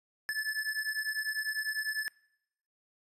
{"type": "beating tone pair", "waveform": "square", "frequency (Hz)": [1730, 1740], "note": ["A6", "A6"], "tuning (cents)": [-30, -20], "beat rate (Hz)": 10, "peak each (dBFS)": [-36, -35], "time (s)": [0.29, 2.08], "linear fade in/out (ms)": 0, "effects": ["noise-tail reverb RT60 0.8 s tail -24 dB re dry", "resampled to 32000 Hz"]}